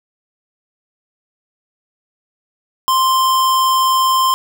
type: tone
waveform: square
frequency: 1046.5 Hz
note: C6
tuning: in tune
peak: -12 dBFS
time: 2.88-4.34 s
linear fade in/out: 0 ms
effects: none